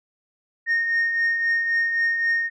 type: tone with tremolo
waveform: sine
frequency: 1846 Hz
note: A#6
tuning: 17 cents flat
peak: -15 dBFS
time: 0.66-2.5 s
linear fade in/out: 50 ms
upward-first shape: triangle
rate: 3.8 Hz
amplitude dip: 55%
effects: tanh soft clip ceiling -16 dBFS